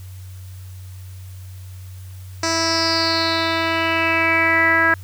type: tone with low-pass filter sweep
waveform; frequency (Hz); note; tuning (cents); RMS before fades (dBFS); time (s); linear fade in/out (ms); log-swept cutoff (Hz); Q
10% pulse; 328.1; E4; -8; -18; 2.43-4.94; 2; 6300 to 1700; 6.3
effects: added 93 Hz sine -33 dBFS peak until 5.03 s + white hiss -49 dBFS RMS until 5.03 s